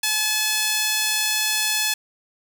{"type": "tone with high-pass filter", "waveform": "sawtooth", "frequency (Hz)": 859, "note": "A5", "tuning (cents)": -42, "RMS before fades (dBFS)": -22, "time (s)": [0.03, 1.94], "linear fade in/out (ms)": 5, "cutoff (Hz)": 2800, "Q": 0.68, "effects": []}